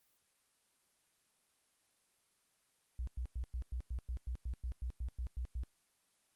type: tone bursts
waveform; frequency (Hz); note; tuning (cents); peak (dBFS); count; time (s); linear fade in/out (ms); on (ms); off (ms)
sine; 61.2; B1; -15; -36; 15; 2.99-5.635; 0; 83; 100
effects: white hiss -75 dBFS RMS until 6.35 s + Opus 24 kbps